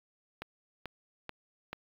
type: click train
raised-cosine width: 0.3 ms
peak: -22 dBFS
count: 4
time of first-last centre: 0.42-1.73 s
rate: 2.29 Hz
effects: low-pass 4000 Hz 12 dB/octave + 8-bit

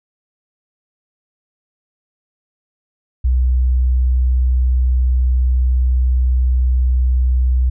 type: tone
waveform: sine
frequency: 62.9 Hz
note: B1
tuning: 32 cents sharp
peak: -11 dBFS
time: 3.24-7.7 s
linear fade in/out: 10 ms
effects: none

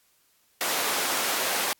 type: high-pass noise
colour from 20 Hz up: pink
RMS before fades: -27 dBFS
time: 0.61-1.73 s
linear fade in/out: 0 ms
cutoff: 530 Hz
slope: 12 dB/octave
effects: white hiss -65 dBFS RMS until 1.79 s + AAC 64 kbps

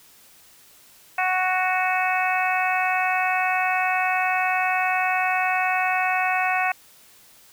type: harmonic tone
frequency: 370 Hz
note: F#4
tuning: in tune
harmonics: 2 / 3 / 4 / 5 / 6 / 7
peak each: -23 / -29 / -28 / -29 / -29 / -27 dBFS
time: 1.18-6.72 s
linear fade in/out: 5 ms
effects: white hiss -52 dBFS RMS until 7.52 s

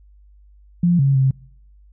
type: tone with pitch steps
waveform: sine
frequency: 174.4 / 137.4 / 133.2 Hz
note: F3 / C#3 / C3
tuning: -2 / -15 / +31 cents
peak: -12 dBFS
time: 0.83-1.31 s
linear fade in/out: 5 ms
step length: 160 ms
effects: noise-tail reverb RT60 0.7 s tail -25 dB re dry + added 50 Hz sine -46 dBFS peak until 1.92 s

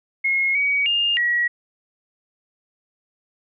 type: tone with pitch steps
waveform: sine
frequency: 2160 / 2260 / 2820 / 1917 Hz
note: C#7 / C#7 / F7 / A#6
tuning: -45 / +33 / +16 / +48 cents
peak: -17 dBFS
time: 0.24-1.48 s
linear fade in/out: 10 ms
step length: 310 ms
effects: none

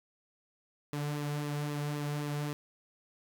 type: tone with flanger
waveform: sawtooth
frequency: 146.83 Hz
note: D3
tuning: in tune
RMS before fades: -35 dBFS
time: 0.93-2.53 s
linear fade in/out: 0 ms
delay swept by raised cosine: 1.3 to 3.3 ms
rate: 3.8 Hz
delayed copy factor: -0.5
effects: none

